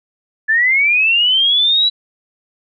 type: linear sweep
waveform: sine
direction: up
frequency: 1721 to 3951 Hz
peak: -10 dBFS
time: 0.48-1.9 s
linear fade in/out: 20 ms
effects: none